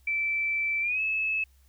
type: tone with pitch glide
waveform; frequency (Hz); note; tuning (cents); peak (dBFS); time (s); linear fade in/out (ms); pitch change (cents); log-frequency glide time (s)
sine; 2327 to 2597; D7 to E7; -17 to -26; -25; 0.07-1.44; 5; +191; 0.81-1.01
effects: added 66 Hz sine -57 dBFS peak until 1.68 s + white hiss -68 dBFS RMS until 1.68 s

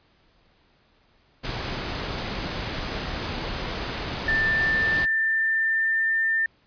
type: noise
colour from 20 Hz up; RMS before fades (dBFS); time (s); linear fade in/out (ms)
pink; -30; 1.43-5.06; 20
type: tone with pitch glide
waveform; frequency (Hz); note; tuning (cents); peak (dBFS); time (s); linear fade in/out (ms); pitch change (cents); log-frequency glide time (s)
sine; 1778 to 1796.6; A6 to A6; +18 to +36; -20; 4.28-6.46; 2; +18; 4.75-6.17
effects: pink hiss -62 dBFS RMS until 6.66 s + resampled to 11025 Hz

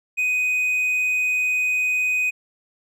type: tone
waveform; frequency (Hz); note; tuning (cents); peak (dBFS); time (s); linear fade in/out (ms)
triangle; 2499; D#7; +7; -17; 0.17-2.31; 20
effects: none

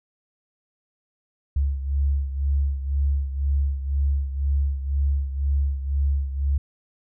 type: beating tone pair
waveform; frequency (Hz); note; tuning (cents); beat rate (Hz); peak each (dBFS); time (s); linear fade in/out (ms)
sine; 69.3 / 71.3; C#2 / C#2; 0 / +49; 2; -21 / -27; 1.56-6.58; 5
effects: none

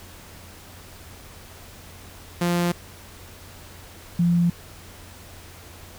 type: tone pair in turn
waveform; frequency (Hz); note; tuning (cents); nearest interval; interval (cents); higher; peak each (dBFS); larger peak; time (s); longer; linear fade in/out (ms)
sawtooth / sine; 174.1 / 172.6; F3 / F3; -5 / -20; unison; 15; first; -16; neither; 2.41-2.72 / 4.19-4.5; neither; 5
effects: added 88 Hz sine -47 dBFS peak until 5.98 s + pink hiss -45 dBFS RMS until 5.98 s

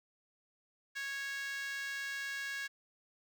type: tone with high-pass filter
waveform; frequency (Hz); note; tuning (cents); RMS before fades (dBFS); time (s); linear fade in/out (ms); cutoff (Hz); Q
5% pulse; 552; C#5; -7; -40; 0.95-2.68; 20; 1700; 6.2
effects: none

